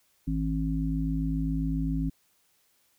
harmonic tone, 53.7 Hz, A1, 41 cents flat, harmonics 1 / 3 / 5, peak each -30 / -30 / -30 dBFS, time 0.27-2.1 s, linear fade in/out 10 ms, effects white hiss -68 dBFS RMS until 2.98 s

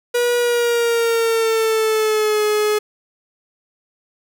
45% pulse tone with pitch glide, 483.1 to 423 Hz, B4 to G#4, -38 to +32 cents, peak -15 dBFS, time 0.14-2.79 s, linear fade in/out 10 ms, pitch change -230 cents, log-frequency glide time 0.38-2.43 s, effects 9-bit

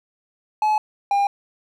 triangle tone pair in turn, 855 / 803.3 Hz, A5 / G5, -50 / +42 cents, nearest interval minor second, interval 108 cents, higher first, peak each -14 dBFS, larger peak neither, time 0.62-0.78 / 1.11-1.27 s, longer neither, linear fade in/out 2 ms, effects none

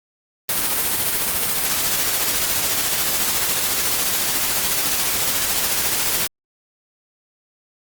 white noise with tremolo, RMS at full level -19 dBFS, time 0.49-6.27 s, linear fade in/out 2 ms, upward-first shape sine, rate 14 Hz, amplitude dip 30%, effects Opus 32 kbps

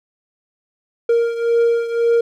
triangle beating tone pair, 466.2 / 468.1 Hz, A#4 / A#4, 0 / +7 cents, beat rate 1.9 Hz, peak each -13 / -18 dBFS, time 1.09-2.21 s, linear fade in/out 5 ms, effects none

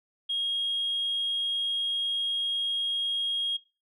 sine tone, 3266 Hz, G#7, 30 cents flat, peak -26 dBFS, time 0.29-3.57 s, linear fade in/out 10 ms, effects noise-tail reverb RT60 0.3 s tail -19 dB re dry + tanh soft clip ceiling -22 dBFS

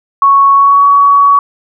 sine tone with pitch glide, 1108.7 to 1127.4 Hz, C#6 to C#6, 0 to +29 cents, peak -3 dBFS, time 0.22-1.39 s, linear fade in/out 2 ms, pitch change +29 cents, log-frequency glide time 0.53-0.82 s, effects none

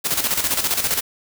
white noise with tremolo, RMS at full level -19 dBFS, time 0.04-1.01 s, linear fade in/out 20 ms, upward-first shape square, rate 15 Hz, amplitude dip 60%, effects none

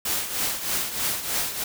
white noise with tremolo, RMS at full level -24 dBFS, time 0.05-1.64 s, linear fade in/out 5 ms, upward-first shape triangle, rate 3.2 Hz, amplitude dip 70%, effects none

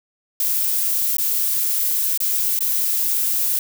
violet noise with dropouts, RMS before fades -20 dBFS, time 0.4-3.59 s, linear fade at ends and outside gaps 2 ms, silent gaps 1.169-1.183 / 2.176-2.203 / 2.591-2.606 s, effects none

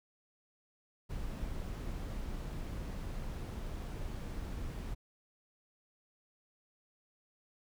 brown noise, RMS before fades -40 dBFS, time 1.09-4.95 s, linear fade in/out 20 ms, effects none

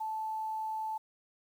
sine tone, 875 Hz, A5, 10 cents flat, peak -33 dBFS, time 0-0.98 s, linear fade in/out 10 ms, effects 10-bit

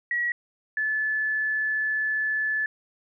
sine tone pair in turn, 1918 / 1732.6 Hz, A#6 / A6, +49 / -27 cents, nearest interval major second, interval 176 cents, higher first, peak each -23 dBFS, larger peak neither, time 0.11-0.32 / 0.77-2.66 s, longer second, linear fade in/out 2 ms, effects none

